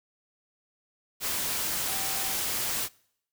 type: tone in noise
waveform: sine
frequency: 774 Hz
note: G5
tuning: 22 cents flat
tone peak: -41 dBFS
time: 1.85-2.37 s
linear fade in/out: 50 ms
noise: white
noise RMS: -30 dBFS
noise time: 1.2-2.89 s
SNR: -14 dB
effects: noise-tail reverb RT60 0.7 s tail -25 dB re dry